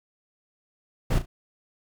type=noise with echo; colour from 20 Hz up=brown; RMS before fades=-22 dBFS; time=1.1-1.19 s; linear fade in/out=10 ms; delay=35 ms; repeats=2; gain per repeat=-11 dB; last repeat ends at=1.26 s; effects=none